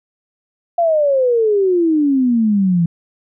sine exponential sweep, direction down, 698.5 to 164.81 Hz, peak -11 dBFS, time 0.78-2.86 s, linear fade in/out 5 ms, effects none

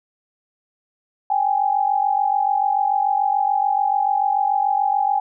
sine tone pair together, 788 / 834.9 Hz, G5 / G#5, +9 / +9 cents, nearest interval minor second, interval 100 cents, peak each -19 dBFS, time 1.3-5.2 s, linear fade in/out 5 ms, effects none

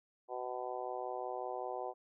harmonic tone, 125.3 Hz, B2, 25 cents sharp, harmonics 3 / 4 / 5 / 6 / 7 / 8, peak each -45 / -44 / -45 / -42 / -48 / -49 dBFS, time 0.28-1.94 s, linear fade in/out 50 ms, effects none

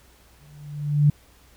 sine tone with exponential growth, 146.83 Hz, D3, in tune, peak -11 dBFS, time 0.41-1.1 s, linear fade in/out 5 ms, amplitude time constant 150 ms, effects added 60 Hz sine -56 dBFS peak until 1.56 s + pink hiss -56 dBFS RMS until 1.56 s

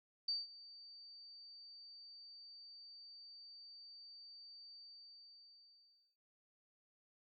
sine tone with ADSR envelope, 4615 Hz, D8, 31 cents flat, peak -34 dBFS, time 0.28-6.17 s, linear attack 6 ms, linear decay 180 ms, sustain -20 dB, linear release 1400 ms, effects none

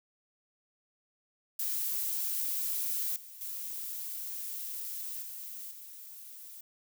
violet noise with level steps, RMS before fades -33 / -49 / -39 / -43 / -48 dBFS, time 1.59-6.61 s, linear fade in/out 5 ms, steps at 3.16 / 3.41 / 5.22 / 5.71 s, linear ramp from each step 2 ms, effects none

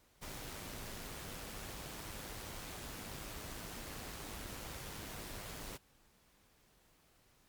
pink noise with amplitude modulation, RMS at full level -45 dBFS, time 0.21-5.78 s, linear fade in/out 20 ms, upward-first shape sine, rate 105 Hz, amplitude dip 30%, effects pink hiss -69 dBFS RMS until 7.48 s + MP3 96 kbps

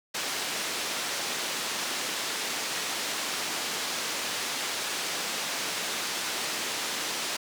white band-pass noise, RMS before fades -32 dBFS, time 0.14-7.37 s, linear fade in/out 10 ms, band 210 to 5900 Hz, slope 12 dB/octave, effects none

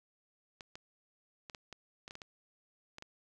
clicks, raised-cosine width 0.2 ms, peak -29 dBFS, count 11, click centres 0.608 / 0.755 / 1.498 / 1.548 / 1.727 / 2.079 / 2.109 / 2.154 / 2.218 / 2.984 / 3.024 s, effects none

